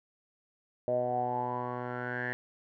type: tone with low-pass filter sweep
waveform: 10% pulse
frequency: 123.47 Hz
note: B2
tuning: in tune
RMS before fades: -33 dBFS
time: 0.88-2.33 s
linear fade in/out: 0 ms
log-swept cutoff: 590 to 1800 Hz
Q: 9.6
effects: none